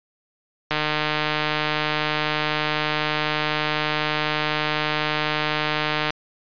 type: click train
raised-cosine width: 0.3 ms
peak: -6 dBFS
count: 821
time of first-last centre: 0.71-6.105 s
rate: 152 Hz
effects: resampled to 11025 Hz